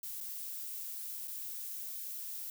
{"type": "noise with dropouts", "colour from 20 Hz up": "violet", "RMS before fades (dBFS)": -42, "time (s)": [0.03, 2.5], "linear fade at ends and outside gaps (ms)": 2, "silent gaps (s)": [[0.205, 0.209], [1.275, 1.279]], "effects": []}